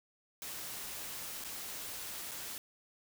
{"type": "noise with dropouts", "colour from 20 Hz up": "white", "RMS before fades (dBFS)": -43, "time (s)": [0.42, 2.58], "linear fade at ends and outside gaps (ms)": 1, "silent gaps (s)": [[1.44, 1.446], [2.312, 2.316]], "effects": []}